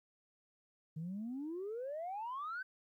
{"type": "exponential sweep", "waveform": "sine", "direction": "up", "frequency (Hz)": [152.1, 1568], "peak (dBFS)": -38, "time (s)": [0.96, 2.63], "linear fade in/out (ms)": 10, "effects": ["tanh soft clip ceiling -36 dBFS", "13-bit"]}